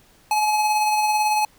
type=tone with tremolo; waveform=square; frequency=850 Hz; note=G#5; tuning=40 cents sharp; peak=-17 dBFS; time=0.31-1.45 s; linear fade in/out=2 ms; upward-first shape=sine; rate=18 Hz; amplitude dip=30%; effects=pink hiss -55 dBFS RMS until 1.58 s